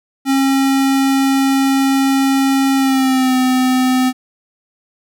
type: tone with pitch glide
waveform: square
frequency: 270.7 to 256.2 Hz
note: C#4 to C4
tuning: -41 to -36 cents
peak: -12 dBFS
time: 0.25-4.13 s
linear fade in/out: 50 ms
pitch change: -95 cents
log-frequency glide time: 2.76-3.36 s
effects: none